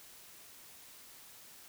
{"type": "silence", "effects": ["white hiss -55 dBFS RMS until 1.68 s"]}